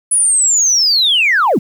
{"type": "linear sweep", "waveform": "sine", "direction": "down", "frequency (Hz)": [10000, 139], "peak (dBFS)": -8, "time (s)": [0.11, 1.59], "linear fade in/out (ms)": 10, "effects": ["tanh soft clip ceiling -5 dBFS", "7-bit"]}